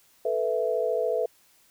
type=chord; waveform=sine; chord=A suspended second; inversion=none; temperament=equal; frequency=440 / 493.9 / 659.3 Hz; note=A4 / B4 / E5; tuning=0 / 0 / 0 cents; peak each=-28 / -27 / -28 dBFS; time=0.25-1.26 s; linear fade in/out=5 ms; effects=white hiss -61 dBFS RMS until 1.7 s